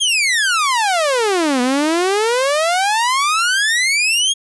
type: exponential two-way sweep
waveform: sawtooth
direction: down then up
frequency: 3322 to 242.3 to 3322 Hz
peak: -10 dBFS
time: 0-4.34 s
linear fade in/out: 20 ms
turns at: 1.61 s
effects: resampled to 24000 Hz